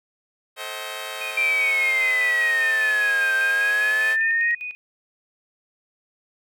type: chord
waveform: 10% pulse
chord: A diminished seventh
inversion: none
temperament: just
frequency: 440 / 528 / 633.6 / 760.3 Hz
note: A4 / C5 / Eb5 / Gb5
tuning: 0 / +16 / +31 / +47 cents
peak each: -31 / -27 / -26 / -30 dBFS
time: 0.56-4.17 s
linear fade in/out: 50 ms
type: tone with tremolo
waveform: sine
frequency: 2481 Hz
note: D#7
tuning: 6 cents flat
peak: -28 dBFS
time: 1.21-4.75 s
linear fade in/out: 0 ms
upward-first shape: square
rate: 5 Hz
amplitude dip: 75%
type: exponential two-way sweep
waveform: sine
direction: down then up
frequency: 2376 to 1568 to 1891 Hz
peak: -18 dBFS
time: 1.37-4.55 s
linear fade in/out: 5 ms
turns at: 3.34 s
effects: none